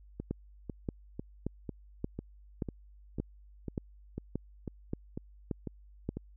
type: two click trains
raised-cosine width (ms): 3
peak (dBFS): -20 / -24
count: 11 / 13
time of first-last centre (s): 0.31-6.09 / 0.2-6.17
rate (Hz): 1.73 / 2.01
effects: added 50 Hz sine -53 dBFS peak until 6.36 s